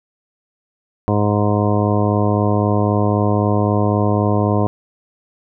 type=harmonic tone; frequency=103.83 Hz; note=G#2; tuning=in tune; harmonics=1 / 2 / 3 / 4 / 5 / 6 / 7 / 9 / 10; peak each=-17 / -20 / -22 / -23 / -24 / -25 / -25 / -27 / -27 dBFS; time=1.08-4.67 s; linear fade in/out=0 ms; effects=none